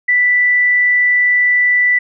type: tone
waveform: sine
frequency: 1975.5 Hz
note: B6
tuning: in tune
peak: -9 dBFS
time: 0.08-1.99 s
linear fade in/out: 10 ms
effects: none